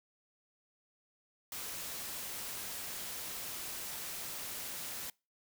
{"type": "noise", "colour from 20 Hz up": "white", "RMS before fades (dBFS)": -42, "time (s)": [1.52, 5.1], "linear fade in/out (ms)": 2, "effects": ["noise-tail reverb RT60 0.3 s tail -26 dB re dry"]}